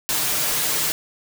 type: noise with comb filter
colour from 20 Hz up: white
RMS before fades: -22 dBFS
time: 0.09-0.92 s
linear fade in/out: 0 ms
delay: 6.6 ms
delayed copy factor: +0.95
effects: none